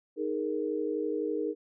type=chord; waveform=sine; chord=D# suspended fourth; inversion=none; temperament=just; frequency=311.1 / 414.8 / 466.7 Hz; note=D#4 / G#4 / A#4; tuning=0 / -2 / +2 cents; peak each=-33 dBFS; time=0.16-1.55 s; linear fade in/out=50 ms; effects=none